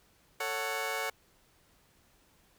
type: chord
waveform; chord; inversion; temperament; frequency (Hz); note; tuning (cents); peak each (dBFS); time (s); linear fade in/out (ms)
15% pulse; F# minor; first; just; 444 / 555 / 740; A4 / C#5 / F#5; +16 / +2 / 0; -31; 0.4-1.1; 5
effects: pink hiss -66 dBFS RMS until 2.58 s